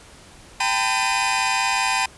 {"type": "tone cluster", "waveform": "sawtooth", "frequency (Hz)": [785, 901, 1006, 2478], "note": ["G5", "A5", "B5", "D#7"], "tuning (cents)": [2, 41, 32, -8], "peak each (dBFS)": -21, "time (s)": [0.6, 2.06], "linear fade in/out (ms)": 5, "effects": ["pink hiss -46 dBFS RMS until 2.17 s", "resampled to 24000 Hz"]}